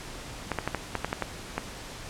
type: clicks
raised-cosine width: 0.5 ms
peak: -12 dBFS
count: 9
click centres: 0.517 / 0.587 / 0.676 / 0.747 / 0.953 / 1.046 / 1.129 / 1.223 / 1.58 s
effects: pink hiss -41 dBFS RMS until 2.09 s + low-pass 9000 Hz 12 dB/octave